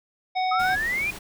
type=harmonic tone; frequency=744 Hz; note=F#5; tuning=9 cents sharp; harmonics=1 / 3 / 5 / 7; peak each=-22 / -32 / -36 / -39 dBFS; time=0.35-0.76 s; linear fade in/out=20 ms
type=exponential sweep; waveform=sine; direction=up; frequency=1244.5 to 2489 Hz; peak=-23 dBFS; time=0.51-1.11 s; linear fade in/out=10 ms
type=noise; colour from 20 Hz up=pink; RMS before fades=-38 dBFS; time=0.59-1.19 s; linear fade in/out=10 ms
effects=none